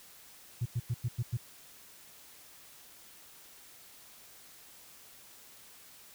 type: tone bursts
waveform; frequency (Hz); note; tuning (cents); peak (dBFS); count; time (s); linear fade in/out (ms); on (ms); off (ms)
sine; 119.2; A#2; +39; -27; 6; 0.61-1.372; 10; 47; 96
effects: tanh soft clip ceiling -25 dBFS + white hiss -55 dBFS RMS until 6.14 s